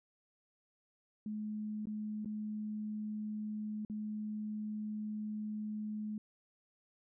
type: tone with dropouts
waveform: sine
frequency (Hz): 212.8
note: G#3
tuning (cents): +42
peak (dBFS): -37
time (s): 1.26-6.18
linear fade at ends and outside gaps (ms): 2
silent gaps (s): 1.856-1.87 / 2.247-2.257 / 3.85-3.898
effects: none